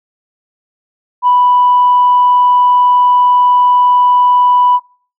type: tone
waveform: sine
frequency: 987.8 Hz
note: B5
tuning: in tune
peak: -5 dBFS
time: 1.22-4.8 s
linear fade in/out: 50 ms
effects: noise-tail reverb RT60 0.4 s tail -21 dB re dry + tanh soft clip ceiling -1 dBFS